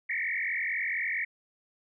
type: tone with frequency modulation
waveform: sine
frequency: 2043 Hz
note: C7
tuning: 42 cents flat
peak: -28 dBFS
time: 0.09-1.25 s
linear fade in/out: 10 ms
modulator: 44.4 Hz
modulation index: 5.4
effects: none